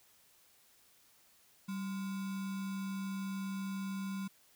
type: tone with sample-and-hold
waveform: sine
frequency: 193.5 Hz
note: G3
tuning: 22 cents flat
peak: -36 dBFS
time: 1.68-4.28 s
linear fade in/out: 10 ms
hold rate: 1225 Hz
effects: white hiss -66 dBFS RMS until 4.55 s